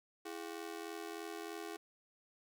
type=ring-modulated tone; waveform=sawtooth; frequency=373.5 Hz; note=F#4; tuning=16 cents sharp; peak=-36 dBFS; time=0.25-1.77 s; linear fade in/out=10 ms; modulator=41.6 Hz; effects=none

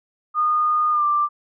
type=tone with pitch glide; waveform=sine; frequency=1225 to 1181.2 Hz; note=D#6 to D6; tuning=-27 to +10 cents; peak=-16 dBFS; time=0.34-1.29 s; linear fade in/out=50 ms; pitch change=-63 cents; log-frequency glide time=0.91-1.04 s; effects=none

